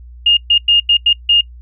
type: tone bursts at uneven times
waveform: sine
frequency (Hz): 2835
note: F7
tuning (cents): +25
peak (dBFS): -7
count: 6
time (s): 0.26-0.37 / 0.5-0.58 / 0.68-0.8 / 0.89-0.97 / 1.06-1.13 / 1.29-1.41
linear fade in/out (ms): 5
effects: noise-tail reverb RT60 0.1 s tail -23 dB re dry + added 60 Hz sine -33 dBFS peak until 1.61 s